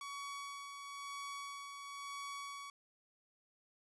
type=tone with tremolo; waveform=sawtooth; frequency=1127 Hz; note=C#6; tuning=28 cents sharp; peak=-39 dBFS; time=0.01-2.7 s; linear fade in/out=2 ms; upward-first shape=sine; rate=1 Hz; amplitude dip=40%; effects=resampled to 24000 Hz